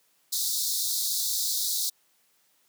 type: high-pass noise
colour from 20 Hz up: pink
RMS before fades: -28 dBFS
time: 0.32-1.9 s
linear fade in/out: 10 ms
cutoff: 3700 Hz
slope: 96 dB/octave
effects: white hiss -67 dBFS RMS until 2.68 s + high-pass 150 Hz 12 dB/octave